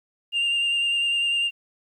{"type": "tone with vibrato", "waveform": "sine", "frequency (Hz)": 2794, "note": "F7", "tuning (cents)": 0, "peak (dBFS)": -18, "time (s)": [0.32, 1.51], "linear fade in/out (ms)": 50, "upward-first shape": "square", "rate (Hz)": 10, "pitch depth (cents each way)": 13, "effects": ["tanh soft clip ceiling -19 dBFS", "10-bit"]}